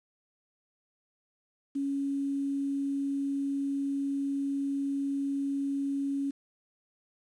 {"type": "tone with quantisation", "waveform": "sine", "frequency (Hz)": 278, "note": "C#4", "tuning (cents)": 5, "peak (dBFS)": -28, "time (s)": [1.75, 6.31], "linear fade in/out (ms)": 10, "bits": 9, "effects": ["resampled to 22050 Hz"]}